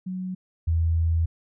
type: tone pair in turn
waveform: sine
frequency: 185 / 82.41 Hz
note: F#3 / E2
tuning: 0 / 0 cents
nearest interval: octave + major second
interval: 1400 cents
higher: first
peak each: -28 / -19 dBFS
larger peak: second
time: 0.06-0.35 / 0.67-1.26 s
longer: second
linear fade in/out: 10 ms
effects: none